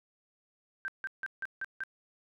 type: tone bursts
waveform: sine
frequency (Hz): 1568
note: G6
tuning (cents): 0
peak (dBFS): -33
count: 6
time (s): 0.85-1.836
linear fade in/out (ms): 0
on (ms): 31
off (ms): 160
effects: none